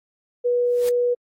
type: tone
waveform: sine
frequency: 487 Hz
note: B4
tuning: 24 cents flat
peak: -17 dBFS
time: 0.44-1.15 s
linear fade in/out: 20 ms
type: noise with exponential growth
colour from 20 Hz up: white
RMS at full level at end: -32 dBFS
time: 0.65-0.89 s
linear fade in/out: 0 ms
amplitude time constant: 52 ms
effects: AAC 48 kbps